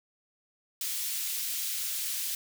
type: high-pass noise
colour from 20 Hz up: white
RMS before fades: -33 dBFS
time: 0.81-2.35 s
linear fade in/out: 2 ms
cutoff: 2800 Hz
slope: 12 dB/octave
effects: none